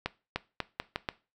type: accelerating click train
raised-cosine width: 0.3 ms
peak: -14 dBFS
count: 6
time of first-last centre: 0.06-1.088 s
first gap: 300 ms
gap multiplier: 0.81
effects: noise-tail reverb RT60 0.3 s tail -18 dB re dry